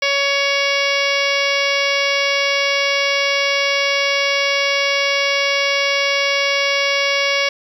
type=harmonic tone; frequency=560 Hz; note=C#5; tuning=18 cents sharp; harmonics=1 / 2 / 3 / 4 / 5 / 6 / 7 / 8 / 9 / 10; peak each=-21 / -26 / -26 / -19 / -24 / -26 / -31 / -30 / -27 / -28 dBFS; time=0.02-7.49 s; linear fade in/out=5 ms; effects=8-bit